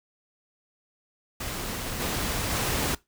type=noise with level steps; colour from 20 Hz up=pink; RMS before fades=-33 / -29 / -27 dBFS; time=1.4-2.95 s; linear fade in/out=5 ms; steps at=1.99 / 2.5 s; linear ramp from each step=20 ms; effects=noise-tail reverb RT60 0.2 s tail -21 dB re dry